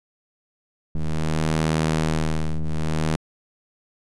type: ring-modulated tone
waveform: sawtooth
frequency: 78.8 Hz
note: D#2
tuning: 23 cents sharp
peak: -13 dBFS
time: 0.95-3.16 s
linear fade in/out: 0 ms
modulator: 78.5 Hz
effects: resampled to 24000 Hz

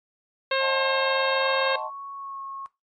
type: harmonic tone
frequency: 535 Hz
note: C5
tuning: 38 cents sharp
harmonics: 1 / 2 / 3 / 4 / 5 / 6 / 7 / 8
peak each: -24 / -28 / -29 / -33 / -31 / -35 / -33 / -35 dBFS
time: 0.51-1.76 s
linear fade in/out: 5 ms
type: chord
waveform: sine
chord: D# diminished seventh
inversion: none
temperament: equal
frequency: 622.3 / 740 / 880 / 1046.5 Hz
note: D#5 / F#5 / A5 / C6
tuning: 0 / 0 / 0 / 0 cents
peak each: -35 / -38 / -33 / -36 dBFS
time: 0.59-1.91 s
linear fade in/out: 50 ms
type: tone with pitch glide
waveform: sine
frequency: 1108.7 to 1090.9 Hz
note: C#6 to C#6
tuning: 0 to -28 cents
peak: -34 dBFS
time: 1.42-2.66 s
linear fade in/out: 0 ms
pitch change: -28 cents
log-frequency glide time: 2.14-2.4 s
effects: noise-tail reverb RT60 0.2 s tail -17 dB re dry + MP3 48 kbps

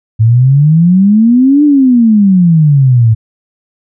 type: exponential two-way sweep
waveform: sine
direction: up then down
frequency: 108.2 to 300 to 108.2 Hz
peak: -3 dBFS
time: 0.19-3.15 s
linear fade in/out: 20 ms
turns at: 1.64 s
effects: none

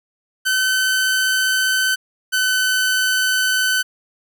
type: tone pair in turn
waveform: sawtooth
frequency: 1525 / 1514.5 Hz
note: G6 / F#6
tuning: -48 / +40 cents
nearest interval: unison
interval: 12 cents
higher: first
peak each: -12 dBFS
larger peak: neither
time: 0.45-1.96 / 2.32-3.83 s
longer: neither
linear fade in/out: 20 ms
effects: none

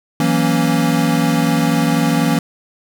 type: chord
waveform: square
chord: F# dominant seventh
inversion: third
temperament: equal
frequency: 164.81 / 185 / 233.1 / 277.2 Hz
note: E3 / F#3 / A#3 / C#4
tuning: 0 / 0 / 0 / 0 cents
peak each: -18 / -23 / -19 / -19 dBFS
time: 0.2-2.39 s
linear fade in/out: 2 ms
effects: none

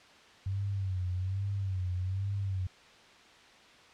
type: tone with vibrato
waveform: sine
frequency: 95 Hz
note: F#2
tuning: 46 cents sharp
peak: -30 dBFS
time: 0.46-2.67 s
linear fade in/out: 5 ms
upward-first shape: sine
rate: 1.2 Hz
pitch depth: 87 cents each way
effects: white hiss -56 dBFS RMS until 3.93 s + low-pass 4000 Hz 12 dB/octave

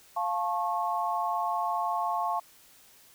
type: chord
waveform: sine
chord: F augmented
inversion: none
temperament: just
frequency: 698.5 / 873.1 / 1091.3 Hz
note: F5 / A5 / C#6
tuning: 0 / -14 / -27 cents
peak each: -31 dBFS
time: 0.16-2.4 s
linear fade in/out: 10 ms
effects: white hiss -57 dBFS RMS until 3.14 s

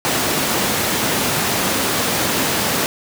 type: high-pass noise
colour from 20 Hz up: pink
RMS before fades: -19 dBFS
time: 0.05-2.86 s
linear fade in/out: 0 ms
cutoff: 160 Hz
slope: 12 dB/octave
effects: none

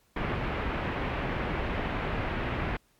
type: low-pass noise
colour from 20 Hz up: pink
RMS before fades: -31 dBFS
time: 0.16-2.77 s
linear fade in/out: 5 ms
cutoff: 2600 Hz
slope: 24 dB/octave
effects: pink hiss -67 dBFS RMS until 2.99 s + MP3 96 kbps

